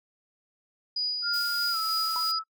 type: tone with tremolo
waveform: sine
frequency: 4920 Hz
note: D#8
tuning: 20 cents flat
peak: -25 dBFS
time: 0.96-2.39 s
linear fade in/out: 5 ms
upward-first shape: sine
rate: 3.2 Hz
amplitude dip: 35%
type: tone with pitch glide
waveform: sine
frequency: 1403 to 1309 Hz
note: F6 to E6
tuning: +8 to -13 cents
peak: -29 dBFS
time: 1.22-2.44 s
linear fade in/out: 50 ms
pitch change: -121 cents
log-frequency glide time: 1.7-1.77 s
type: noise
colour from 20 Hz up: blue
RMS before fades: -39 dBFS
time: 1.33-2.32 s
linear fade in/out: 10 ms
type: tone with exponential decay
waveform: sine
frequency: 987.8 Hz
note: B5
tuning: in tune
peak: -29 dBFS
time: 2.16-2.29 s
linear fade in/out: 0 ms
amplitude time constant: 27 ms
effects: noise-tail reverb RT60 0.1 s tail -26 dB re dry + MP3 96 kbps